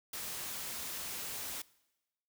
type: noise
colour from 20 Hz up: white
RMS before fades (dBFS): -41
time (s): 0.13-1.62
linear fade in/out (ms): 5
effects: noise-tail reverb RT60 1.0 s tail -22 dB re dry